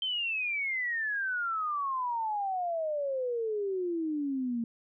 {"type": "exponential sweep", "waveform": "sine", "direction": "down", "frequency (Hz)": [3136, 227.6], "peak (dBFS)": -29, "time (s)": [0.02, 4.64], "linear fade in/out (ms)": 2, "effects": []}